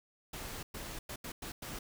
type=noise bursts at uneven times; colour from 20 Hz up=pink; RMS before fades=-43 dBFS; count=6; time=0.33-0.63 / 0.74-0.99 / 1.09-1.16 / 1.24-1.32 / 1.42-1.52 / 1.62-1.79 s; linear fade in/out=5 ms; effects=none